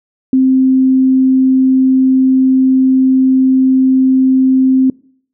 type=tone; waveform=sine; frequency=261.6 Hz; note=C4; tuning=in tune; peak=-6 dBFS; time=0.33-4.9 s; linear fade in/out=2 ms; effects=noise-tail reverb RT60 0.6 s tail -25 dB re dry